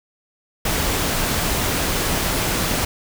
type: noise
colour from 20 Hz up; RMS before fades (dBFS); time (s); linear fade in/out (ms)
pink; -21; 0.65-2.85; 5
effects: none